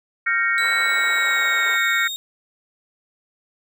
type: chord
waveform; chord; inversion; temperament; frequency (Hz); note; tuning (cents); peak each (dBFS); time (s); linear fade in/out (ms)
sine; G half-diminished seventh; third; equal with one note detuned; 1384.1 / 1568 / 1864.7 / 2217; F6 / G6 / Bb6 / Db7; -16 / 0 / 0 / 0; -23 / -26 / -21 / -23; 0.26-2.08; 10
type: tone with pitch glide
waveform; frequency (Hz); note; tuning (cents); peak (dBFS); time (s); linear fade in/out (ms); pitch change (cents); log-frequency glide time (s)
35% pulse; 3951 to 3708; B7 to A#7; 0 to -10; -25; 0.58-2.16; 0; -110; 0.8-1.7
type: band-pass noise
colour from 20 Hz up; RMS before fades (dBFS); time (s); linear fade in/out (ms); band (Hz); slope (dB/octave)
white; -35; 0.59-1.79; 50; 420 to 1900; 24
effects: none